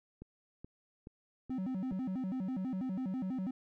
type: click train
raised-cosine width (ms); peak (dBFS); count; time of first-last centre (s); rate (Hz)
3; -34; 5; 0.22-1.922; 2.35
type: tone with vibrato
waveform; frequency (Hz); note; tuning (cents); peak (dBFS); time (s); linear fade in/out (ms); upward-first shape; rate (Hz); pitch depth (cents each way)
triangle; 220.5; A3; +4; -32; 1.5-3.51; 5; square; 6.1; 280
effects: none